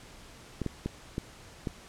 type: clicks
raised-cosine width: 3 ms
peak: -18 dBFS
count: 5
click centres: 0.617 / 0.663 / 0.86 / 1.181 / 1.672 s
effects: pink hiss -51 dBFS RMS until 1.88 s + low-pass 9000 Hz 12 dB/octave